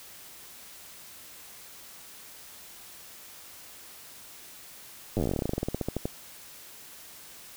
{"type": "slowing click train", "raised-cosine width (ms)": 2, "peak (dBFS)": -15, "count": 26, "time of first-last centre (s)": [5.17, 6.055], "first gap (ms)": 9, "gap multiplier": 1.1, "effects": ["white hiss -48 dBFS RMS until 7.56 s"]}